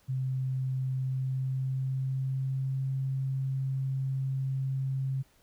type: tone with pitch glide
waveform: sine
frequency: 130.81 to 133.71 Hz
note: C3 to C3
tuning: 0 to +38 cents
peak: -28 dBFS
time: 0.08-5.23 s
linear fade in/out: 20 ms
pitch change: +38 cents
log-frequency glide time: 0.96-2.89 s
effects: pink hiss -65 dBFS RMS until 5.42 s